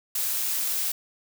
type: noise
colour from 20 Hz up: blue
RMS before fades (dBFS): -27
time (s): 0.15-0.92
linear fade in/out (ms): 5
effects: none